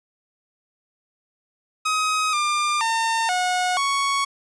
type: tone with pitch steps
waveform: sawtooth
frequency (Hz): 1263 / 1197 / 907 / 728 / 1112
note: D#6 / D6 / A#5 / F#5 / C#6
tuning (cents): +26 / +33 / -48 / -28 / +5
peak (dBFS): -16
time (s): 1.85-4.25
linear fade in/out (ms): 10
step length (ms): 480
effects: resampled to 22050 Hz